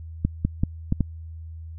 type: clicks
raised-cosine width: 5 ms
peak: -8 dBFS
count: 5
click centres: 0.25 / 0.45 / 0.635 / 0.924 / 1.007 s
effects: added 81 Hz sine -35 dBFS peak until 1.78 s